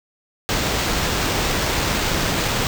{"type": "noise with sample-and-hold", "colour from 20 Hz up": "pink", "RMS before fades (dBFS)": -21, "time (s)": [0.49, 2.67], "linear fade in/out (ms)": 0, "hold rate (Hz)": 11025, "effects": []}